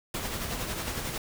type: noise with tremolo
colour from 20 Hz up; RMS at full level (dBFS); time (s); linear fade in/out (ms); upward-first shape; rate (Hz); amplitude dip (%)
pink; -32; 0.14-1.18; 2; sine; 11; 40
effects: none